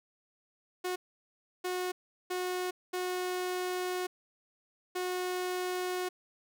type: tone bursts at uneven times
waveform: sawtooth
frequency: 364.1 Hz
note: F#4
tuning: 28 cents flat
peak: -28 dBFS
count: 5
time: 0.84-0.96 / 1.64-1.92 / 2.3-2.71 / 2.93-4.07 / 4.95-6.09 s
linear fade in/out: 10 ms
effects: none